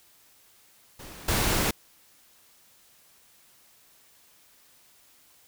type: noise with level steps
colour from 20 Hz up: pink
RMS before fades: -44 / -25 dBFS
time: 0.99-1.71 s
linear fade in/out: 5 ms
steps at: 1.28 s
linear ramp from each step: 5 ms
effects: white hiss -59 dBFS RMS until 5.47 s